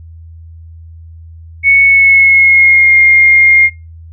sine tone with pitch glide, 2214 to 2126 Hz, C#7 to C7, -3 to +27 cents, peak -3 dBFS, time 1.63-3.7 s, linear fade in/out 50 ms, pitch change -70 cents, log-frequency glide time 1.83-2.96 s, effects noise-tail reverb RT60 0.3 s tail -26 dB re dry + added 82 Hz sine -30 dBFS peak until 4.12 s

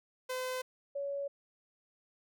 sawtooth / sine tone pair in turn, 511 / 562.4 Hz, C5 / C#5, -41 / +25 cents, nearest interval major second, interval 166 cents, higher second, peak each -31 / -34 dBFS, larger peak first, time 0.29-0.62 / 0.95-1.28 s, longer neither, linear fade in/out 10 ms, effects none

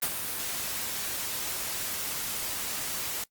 white noise with ADSR envelope, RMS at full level -26 dBFS, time 0.02-3.24 s, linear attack 9 ms, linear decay 59 ms, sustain -7 dB, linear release 4 ms, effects noise-tail reverb RT60 0.1 s tail -21 dB re dry + Opus 32 kbps

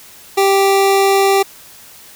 25% pulse tone, 392 Hz, G4, in tune, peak -6 dBFS, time 0.37-1.43 s, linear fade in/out 10 ms, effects white hiss -40 dBFS RMS until 2.15 s

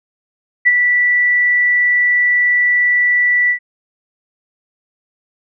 sine tone with ADSR envelope, 1963 Hz, B6, 11 cents flat, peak -5 dBFS, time 0.65-3.59 s, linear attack 22 ms, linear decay 35 ms, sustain -5 dB, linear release 90 ms, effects none

